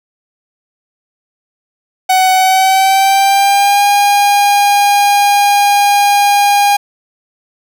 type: tone with pitch glide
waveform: 45% pulse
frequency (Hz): 749 to 812.1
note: F#5 to G#5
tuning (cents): +21 to -39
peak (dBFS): -7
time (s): 2.09-6.77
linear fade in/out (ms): 10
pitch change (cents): +140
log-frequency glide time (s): 2.35-3.84
effects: none